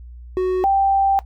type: tone pair in turn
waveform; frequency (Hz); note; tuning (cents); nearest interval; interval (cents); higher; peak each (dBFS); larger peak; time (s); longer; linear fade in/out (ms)
triangle / sine; 370 / 784; F#4 / G5; 0 / 0; octave + minor second; 1300; second; -14 / -13; second; 0.37-0.64 / 0.64-1.19; second; 0
effects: noise-tail reverb RT60 0.1 s tail -17 dB re dry + added 60 Hz sine -35 dBFS peak until 1.25 s